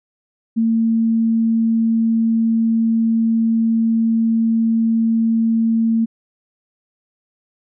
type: tone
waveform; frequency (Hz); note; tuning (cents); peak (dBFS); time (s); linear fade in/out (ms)
sine; 226.4; A3; +50; -13; 0.56-6.06; 20
effects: none